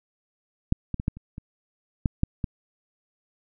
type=clicks; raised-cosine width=5 ms; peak=-7 / -15 / -17 / -11 / -28 / -24 / -9 / -8 / -14 dBFS; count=9; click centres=0.724 / 0.943 / 0.999 / 1.081 / 1.17 / 1.381 / 2.058 / 2.234 / 2.442 s; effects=none